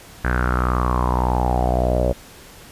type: tone with low-pass filter sweep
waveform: sawtooth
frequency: 61.74 Hz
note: B1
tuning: in tune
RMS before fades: -19 dBFS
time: 0.24-2.13 s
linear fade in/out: 10 ms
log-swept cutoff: 1600 to 560 Hz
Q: 7.2
effects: pink hiss -43 dBFS RMS until 2.71 s + resampled to 32000 Hz